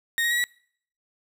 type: tone with pitch steps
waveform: 35% pulse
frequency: 1857 / 1884 / 1911.4 / 1939.2 Hz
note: A#6 / A#6 / A#6 / B6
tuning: -7 / +18 / +43 / -32 cents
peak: -20 dBFS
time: 0.18-0.44 s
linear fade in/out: 0 ms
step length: 65 ms
effects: noise-tail reverb RT60 0.6 s tail -26 dB re dry